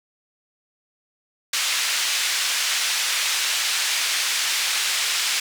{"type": "band-pass noise", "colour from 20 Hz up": "pink", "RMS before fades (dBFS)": -23, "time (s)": [1.53, 5.4], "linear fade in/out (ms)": 5, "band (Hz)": [2200, 7700], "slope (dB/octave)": 12, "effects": []}